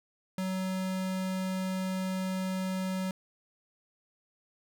square tone, 187.5 Hz, F#3, 23 cents sharp, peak -31 dBFS, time 0.38-3.11 s, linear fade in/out 2 ms, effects none

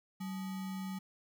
sine tone with sample-and-hold, 190 Hz, F#3, 46 cents sharp, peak -37 dBFS, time 0.2-0.99 s, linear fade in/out 10 ms, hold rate 1050 Hz, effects none

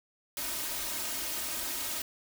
white noise with comb filter, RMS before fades -35 dBFS, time 0.37-2.02 s, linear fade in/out 2 ms, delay 3.2 ms, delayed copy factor +0.65, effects none

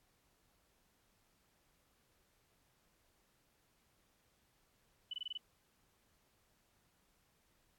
sine tone bursts, 2984 Hz, F#7, 14 cents sharp, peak -39 dBFS, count 6, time 5.11-5.376 s, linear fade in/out 5 ms, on 26 ms, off 22 ms, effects pink hiss -75 dBFS RMS until 7.78 s + AAC 64 kbps

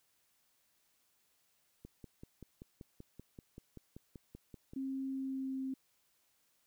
click train, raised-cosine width 3 ms, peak -36 dBFS, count 16, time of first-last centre 1.85-4.735 s, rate 5.2 Hz
sine tone with pitch glide, 267.5 to 264.7 Hz, C4 to C4, +38 to +20 cents, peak -36 dBFS, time 4.76-5.74 s, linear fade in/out 5 ms, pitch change -18 cents, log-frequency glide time 5.1-5.6 s
effects white hiss -75 dBFS RMS until 6.66 s

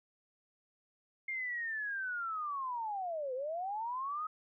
sine linear two-way sweep, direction down then up, 2135 to 493.9 to 1278 Hz, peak -35 dBFS, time 1.28-4.27 s, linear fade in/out 5 ms, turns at 3.34 s, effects none

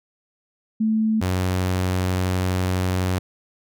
sine / sawtooth tone pair in turn, 219.1 / 92.12 Hz, A3 / F#2, -7 / -7 cents, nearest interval octave + minor third, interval 1500 cents, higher first, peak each -17 / -16 dBFS, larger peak second, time 0.8-1.21 / 1.21-3.19 s, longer second, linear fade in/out 10 ms, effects none

